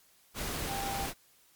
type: tone in noise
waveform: sine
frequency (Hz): 790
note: G5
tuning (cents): +13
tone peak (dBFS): -35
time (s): 0.66-1.08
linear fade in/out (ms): 50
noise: pink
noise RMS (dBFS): -36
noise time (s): 0.34-1.14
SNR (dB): -2
effects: white hiss -64 dBFS RMS until 1.55 s + MP3 96 kbps